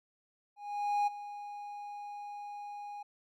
triangle tone with ADSR envelope, 822 Hz, G#5, 18 cents flat, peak -24 dBFS, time 0.56-3.03 s, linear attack 510 ms, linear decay 16 ms, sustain -15 dB, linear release 8 ms, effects none

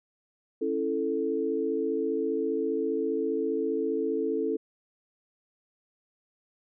sine chord, A major, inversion first, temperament just, 275 / 330 / 440 Hz, C#4 / E4 / A4, -14 / +2 / 0 cents, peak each -32 / -31 / -28 dBFS, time 0.61-4.57 s, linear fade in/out 10 ms, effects none

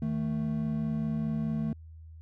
triangle tone pair together, 156.48 / 221.3 Hz, D#3 / A3, +10 / +10 cents, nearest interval tritone, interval 600 cents, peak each -30 / -28 dBFS, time 0.02-1.73 s, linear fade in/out 2 ms, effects added 80 Hz sine -45 dBFS peak until 2.21 s

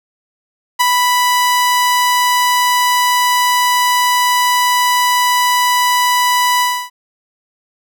sawtooth tone with ADSR envelope, 987.8 Hz, B5, in tune, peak -4 dBFS, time 0.79-6.9 s, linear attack 19 ms, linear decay 14 ms, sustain -3 dB, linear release 290 ms, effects none

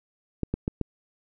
clicks, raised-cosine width 3 ms, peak -13 dBFS, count 4, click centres 0.433 / 0.54 / 0.679 / 0.813 s, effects none

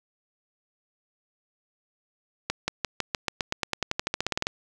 accelerating click train, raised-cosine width 0.2 ms, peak -8 dBFS, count 21, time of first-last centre 2.5-4.469 s, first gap 180 ms, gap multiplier 0.93, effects none

